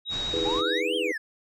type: tone with vibrato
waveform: sine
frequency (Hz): 3795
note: A#7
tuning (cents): +30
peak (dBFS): -28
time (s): 0.05-0.82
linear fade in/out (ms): 50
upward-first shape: square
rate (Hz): 9.8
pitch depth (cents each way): 8
type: low-pass noise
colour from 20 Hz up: pink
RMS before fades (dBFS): -37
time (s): 0.09-0.63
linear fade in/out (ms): 50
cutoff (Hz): 7600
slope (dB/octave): 96
type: chord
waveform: sine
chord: E major seventh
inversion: third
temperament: just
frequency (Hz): 309 / 329.6 / 412 / 494.4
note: D#4 / E4 / G#4 / B4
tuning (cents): -12 / 0 / -14 / +2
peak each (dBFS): -35 / -33 / -30 / -29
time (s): 0.33-1.12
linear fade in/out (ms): 5
type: exponential two-way sweep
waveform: triangle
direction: up then down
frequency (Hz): 784 to 3283 to 1661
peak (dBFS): -27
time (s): 0.45-1.18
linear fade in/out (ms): 10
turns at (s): 0.96
effects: none